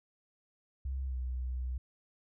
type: tone with pitch glide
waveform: sine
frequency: 66.3 to 62.94 Hz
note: C2 to B1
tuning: +23 to +33 cents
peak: -33 dBFS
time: 0.85-1.78 s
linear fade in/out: 5 ms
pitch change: -90 cents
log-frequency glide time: 1.06-1.16 s
effects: none